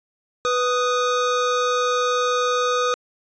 square tone pair together, 495.1 / 1244.5 Hz, B4 / D#6, +4 / 0 cents, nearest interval octave + major third, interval 1596 cents, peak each -22 dBFS, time 0.45-2.94 s, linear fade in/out 0 ms, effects resampled to 16000 Hz

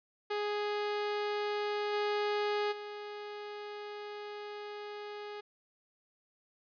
sawtooth tone with level steps, 415.3 Hz, G#4, in tune, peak -28 / -26 / -37 dBFS, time 0.3-5.41 s, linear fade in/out 10 ms, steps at 1.92 / 2.71 s, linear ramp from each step 20 ms, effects resampled to 11025 Hz + 11-bit

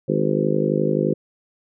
harmonic tone with a mistuned harmonic, 51.6 Hz, G#1, 10 cents flat, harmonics 3 / 4 / 5 / 6 / 7 / 8 / 9 / 10, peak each -24 / -25 / -28 / -27 / -24 / -25 / -29 / -26 dBFS, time 0.08-1.14 s, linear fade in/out 10 ms, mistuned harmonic 10, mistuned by -15 cents, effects none

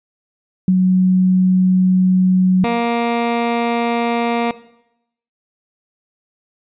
sine / 15% pulse tone pair in turn, 185 / 235 Hz, F#3 / A#3, 0 / +14 cents, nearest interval major third, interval 414 cents, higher second, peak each -9 / -9 dBFS, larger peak neither, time 0.68-2.64 / 2.64-4.51 s, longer first, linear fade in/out 2 ms, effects noise-tail reverb RT60 0.8 s tail -17 dB re dry + resampled to 8000 Hz

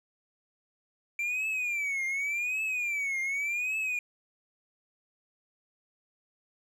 triangle tone with vibrato, 2349 Hz, D7, in tune, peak -27 dBFS, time 1.19-3.99 s, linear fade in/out 2 ms, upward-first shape triangle, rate 0.87 Hz, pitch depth 190 cents each way, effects none

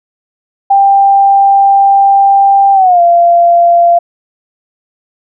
sine tone with pitch glide, 791 to 688.6 Hz, G5 to F5, +15 to -25 cents, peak -3 dBFS, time 0.7-3.99 s, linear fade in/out 10 ms, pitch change -240 cents, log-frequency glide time 2.73-3.01 s, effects none

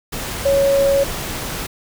sine tone in noise, 554 Hz, C#5, 1 cent flat, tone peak -12 dBFS, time 0.45-1.04 s, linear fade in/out 10 ms, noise pink, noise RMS -26 dBFS, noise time 0.12-1.67 s, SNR +11 dB, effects none

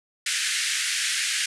pink band-pass noise, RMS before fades -26 dBFS, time 0.26-1.46 s, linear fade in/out 5 ms, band 1600 to 10000 Hz, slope 48 dB/octave, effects none

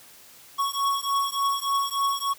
square beating tone pair, 1108.7 / 1112.1 Hz, C#6 / C#6, 0 / +5 cents, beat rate 3.4 Hz, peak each -27 dBFS, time 0.58-2.34 s, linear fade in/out 20 ms, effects white hiss -50 dBFS RMS until 2.38 s + high-pass 60 Hz 12 dB/octave

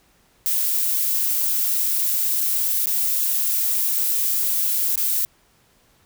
violet noise with dropouts, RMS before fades -21 dBFS, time 0.46-5.25 s, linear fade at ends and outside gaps 0 ms, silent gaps 2.408-2.412 / 2.858-2.87 / 4.957-4.976 s, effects pink hiss -59 dBFS RMS until 6.05 s

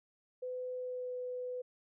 sine tone with pitch glide, 504 to 499.4 Hz, B4 to B4, +35 to +19 cents, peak -37 dBFS, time 0.42-1.62 s, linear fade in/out 10 ms, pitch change -16 cents, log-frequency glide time 0.75-1.14 s, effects none

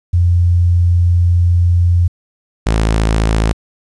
sine / sawtooth tone pair in turn, 87.31 / 54.59 Hz, F2 / A1, 0 / -13 cents, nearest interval minor sixth, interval 813 cents, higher first, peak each -8 / -7 dBFS, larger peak second, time 0.13-2.08 / 2.66-3.53 s, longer first, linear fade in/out 10 ms, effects resampled to 22050 Hz + 8-bit

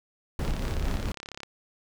brown noise with tremolo, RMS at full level -27 dBFS, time 0.39-1.12 s, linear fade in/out 2 ms, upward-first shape square, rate 4.4 Hz, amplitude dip 30%
click train, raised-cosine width 0.2 ms, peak -21 dBFS, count 35, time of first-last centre 0.45-1.433 s, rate 34.6 Hz
effects none

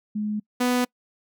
sine / sawtooth tone pair in turn, 210.8 / 247.9 Hz, G#3 / B3, +26 / +7 cents, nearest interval minor third, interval 281 cents, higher second, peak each -24 / -16 dBFS, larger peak second, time 0.15-0.4 / 0.6-0.85 s, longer neither, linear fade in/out 10 ms, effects noise-tail reverb RT60 0.1 s tail -26 dB re dry

